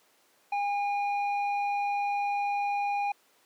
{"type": "tone with low-pass filter", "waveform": "square", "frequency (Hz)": 812, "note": "G#5", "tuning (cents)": -39, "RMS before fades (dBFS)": -29, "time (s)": [0.52, 3.12], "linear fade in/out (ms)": 5, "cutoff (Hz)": 1800, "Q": 9.1, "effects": ["pink hiss -64 dBFS RMS until 3.45 s", "high-pass 400 Hz 12 dB/octave"]}